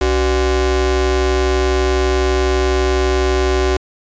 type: ring-modulated tone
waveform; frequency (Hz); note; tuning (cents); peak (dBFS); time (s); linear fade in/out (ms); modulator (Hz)
40% pulse; 220; A3; 0; -9; 0.01-3.77; 5; 156
effects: resampled to 16000 Hz